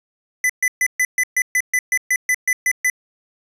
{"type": "tone bursts", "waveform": "square", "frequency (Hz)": 2003, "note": "B6", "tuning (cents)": 24, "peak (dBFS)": -15, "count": 14, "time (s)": [0.44, 2.9], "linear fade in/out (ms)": 2, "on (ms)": 55, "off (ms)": 130, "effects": ["resampled to 32000 Hz"]}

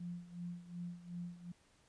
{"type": "tone with tremolo", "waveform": "sine", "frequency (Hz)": 174.61, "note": "F3", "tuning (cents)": 0, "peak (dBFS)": -40, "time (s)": [0, 1.52], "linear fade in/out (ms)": 5, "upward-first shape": "sine", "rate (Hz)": 2.7, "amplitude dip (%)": 80, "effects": ["pink hiss -70 dBFS RMS until 1.88 s", "resampled to 22050 Hz"]}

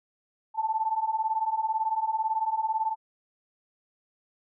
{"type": "beating tone pair", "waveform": "sine", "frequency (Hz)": [869, 887], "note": ["A5", "A5"], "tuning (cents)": [-22, 14], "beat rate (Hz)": 18, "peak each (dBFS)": [-29, -27], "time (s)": [0.54, 2.96], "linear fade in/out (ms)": 50, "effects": []}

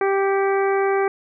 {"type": "harmonic tone with a mistuned harmonic", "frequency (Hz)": 392, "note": "G4", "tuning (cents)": 0, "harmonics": [1, 2, 3, 4, 5, 6], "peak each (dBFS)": [-18, -24, -28, -30, -32, -34], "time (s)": [0.01, 1.08], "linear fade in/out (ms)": 2, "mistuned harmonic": 6, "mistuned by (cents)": -45, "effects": []}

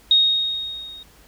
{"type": "tone with level ramp", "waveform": "sine", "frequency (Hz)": 3734, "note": "A#7", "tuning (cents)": 2, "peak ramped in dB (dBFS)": [-10, -37], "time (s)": [0.11, 1.03], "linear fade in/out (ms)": 2, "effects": ["added 50 Hz sine -52 dBFS peak until 1.27 s", "pink hiss -52 dBFS RMS until 1.27 s"]}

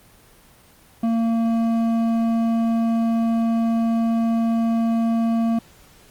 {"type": "tone with hard clipping", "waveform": "triangle", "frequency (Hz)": 228.7, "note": "A#3", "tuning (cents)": -33, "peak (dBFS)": -19, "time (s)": [1.03, 5.59], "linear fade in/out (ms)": 5, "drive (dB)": 12, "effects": ["pink hiss -51 dBFS RMS until 6.1 s", "Opus 24 kbps"]}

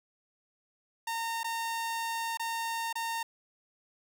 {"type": "tone with dropouts", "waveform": "sawtooth", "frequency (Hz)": 916, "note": "A#5", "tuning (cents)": -31, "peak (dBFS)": -28, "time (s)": [1.07, 3.23], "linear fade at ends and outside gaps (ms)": 5, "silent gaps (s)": [[1.433, 1.443], [2.373, 2.395], [2.928, 2.954]], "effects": []}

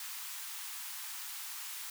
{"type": "high-pass noise", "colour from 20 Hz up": "white", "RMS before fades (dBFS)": -43, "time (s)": [0, 1.9], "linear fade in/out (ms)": 2, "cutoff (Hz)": 840, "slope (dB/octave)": 48, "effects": []}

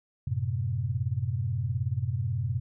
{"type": "chord", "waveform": "sine", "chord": "F# diminished", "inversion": "none", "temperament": "equal with one note detuned", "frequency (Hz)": [92.5, 110, 128.71], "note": ["F#2", "A2", "C3"], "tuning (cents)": [0, 0, -28], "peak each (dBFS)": [-32, -31, -30], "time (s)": [0.27, 2.6], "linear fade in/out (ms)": 5, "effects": []}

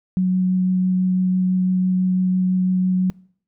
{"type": "tone with vibrato", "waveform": "sine", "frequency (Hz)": 184.5, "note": "F#3", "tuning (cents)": -5, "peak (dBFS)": -15, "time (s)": [0.17, 3.1], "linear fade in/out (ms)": 0, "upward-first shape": "triangle", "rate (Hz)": 6, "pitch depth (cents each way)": 8, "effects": ["noise-tail reverb RT60 0.6 s tail -25 dB re dry"]}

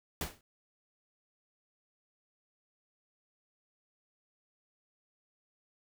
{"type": "noise with exponential decay", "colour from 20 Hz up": "pink", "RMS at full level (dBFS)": -32, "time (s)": [0.21, 0.41], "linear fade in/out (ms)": 2, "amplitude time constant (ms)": 43, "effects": []}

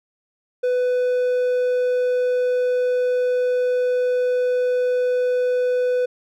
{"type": "tone with hard clipping", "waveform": "triangle", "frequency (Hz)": 498.3, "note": "B4", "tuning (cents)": 15, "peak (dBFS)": -18, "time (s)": [0.63, 6.06], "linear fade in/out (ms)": 10, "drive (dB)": 6, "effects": []}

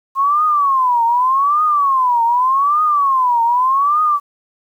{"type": "tone with vibrato", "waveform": "sine", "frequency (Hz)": 1069, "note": "C6", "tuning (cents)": 37, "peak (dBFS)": -11, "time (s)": [0.15, 4.2], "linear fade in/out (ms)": 50, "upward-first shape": "triangle", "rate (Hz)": 0.84, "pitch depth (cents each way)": 270, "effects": ["8-bit"]}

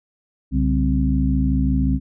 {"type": "harmonic tone with a mistuned harmonic", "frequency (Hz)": 65.41, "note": "C2", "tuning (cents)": 0, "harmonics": [1, 2, 3, 4], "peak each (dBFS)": [-19, -23, -24, -21], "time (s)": [0.51, 2], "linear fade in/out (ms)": 50, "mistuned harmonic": 2, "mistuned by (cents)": 150, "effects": []}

